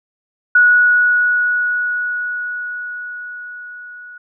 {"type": "tone with level ramp", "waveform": "sine", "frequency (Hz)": 1463, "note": "F#6", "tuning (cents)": -20, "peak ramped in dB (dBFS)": [-6, -33], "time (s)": [0.55, 4.18], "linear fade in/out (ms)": 5, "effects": []}